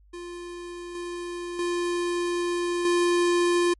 square tone with level steps, 349.2 Hz, F4, in tune, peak -36 / -32 / -25 / -20 dBFS, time 0.13-3.74 s, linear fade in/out 10 ms, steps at 0.95 / 1.59 / 2.85 s, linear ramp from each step 2 ms, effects added 50 Hz sine -53 dBFS peak until 3.79 s + MP3 48 kbps

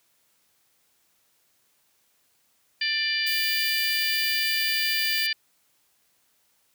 harmonic tone, 592 Hz, D5, 14 cents sharp, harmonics 3 / 4 / 5 / 6 / 7 / 8, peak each -29 / -29 / -31 / -35 / -39 / -28 dBFS, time 2.81-5.33 s, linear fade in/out 5 ms
violet noise, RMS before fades -32 dBFS, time 3.26-5.27 s, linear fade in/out 10 ms
effects white hiss -67 dBFS RMS until 6.74 s + high-pass 60 Hz 12 dB/octave

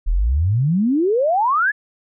sine exponential sweep, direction up, 35.7 to 1760 Hz, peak -14 dBFS, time 0.06-1.72 s, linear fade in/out 20 ms, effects none

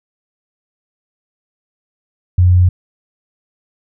sine tone, 89.9 Hz, F#2, 49 cents flat, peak -6 dBFS, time 2.38-2.69 s, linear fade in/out 5 ms, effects none

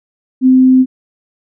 sine tone, 258.3 Hz, C4, 22 cents flat, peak -4 dBFS, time 0.41-0.86 s, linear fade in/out 50 ms, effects none

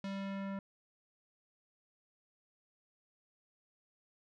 square tone with low-pass filter sweep, 196 Hz, G3, in tune, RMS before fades -40 dBFS, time 0.04-0.59 s, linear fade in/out 2 ms, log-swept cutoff 4400 to 1500 Hz, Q 1.1, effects none

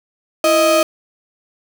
35% pulse tone pair together, 332.8 / 625 Hz, E4 / D#5, +17 / +8 cents, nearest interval major seventh, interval 1091 cents, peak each -17 / -10 dBFS, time 0.44-0.83 s, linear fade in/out 2 ms, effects none

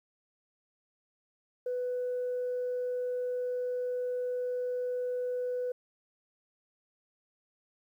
sine tone, 496.9 Hz, B4, 11 cents sharp, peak -29 dBFS, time 1.66-5.72 s, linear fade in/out 5 ms, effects tanh soft clip ceiling -27 dBFS + 11-bit

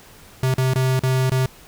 square tone with dropouts, 130.2 Hz, C3, 8 cents flat, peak -17 dBFS, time 0.43-1.46 s, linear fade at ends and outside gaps 2 ms, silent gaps 0.541-0.581 / 0.736-0.757 / 0.994-1.034 / 1.297-1.317 s, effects pink hiss -46 dBFS RMS until 1.67 s

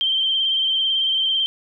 sine tone with vibrato, 3136 Hz, G7, in tune, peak -17 dBFS, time 0.01-1.46 s, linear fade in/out 0 ms, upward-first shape triangle, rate 18 Hz, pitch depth 43 cents each way, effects none

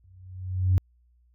sine tone with exponential growth, 92.5 Hz, F#2, in tune, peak -14 dBFS, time 0.04-0.78 s, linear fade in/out 0 ms, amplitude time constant 160 ms, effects tanh soft clip ceiling -13 dBFS + added 60 Hz sine -59 dBFS peak until 1.34 s

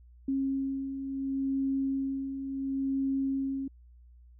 sine beating tone pair, 270 / 270.71 Hz, C#4 / C#4, -45 / -41 cents, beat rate 0.71 Hz, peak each -37 / -29 dBFS, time 0.28-3.68 s, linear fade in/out 5 ms, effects added 60 Hz sine -52 dBFS peak until 4.39 s

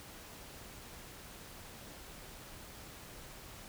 silence, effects pink hiss -51 dBFS RMS until 3.68 s

